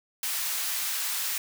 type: high-pass noise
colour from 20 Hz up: white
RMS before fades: -30 dBFS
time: 0.23-1.38 s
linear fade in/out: 2 ms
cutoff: 1100 Hz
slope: 12 dB/octave
effects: none